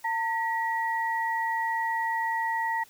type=tone pair together; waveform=sine; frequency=904.7 / 1917 Hz; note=A5 / A#6; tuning=+48 / +48 cents; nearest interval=octave + minor second; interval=1300 cents; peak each=-27 / -30 dBFS; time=0.04-2.84 s; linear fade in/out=10 ms; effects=white hiss -56 dBFS RMS until 2.89 s